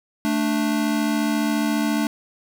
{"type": "tone pair together", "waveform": "square", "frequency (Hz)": [220, 294.4], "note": ["A3", "D4"], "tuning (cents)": [0, 4], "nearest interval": "perfect fourth", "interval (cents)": 504, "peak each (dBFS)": -23, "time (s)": [0.25, 2.07], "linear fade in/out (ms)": 0, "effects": []}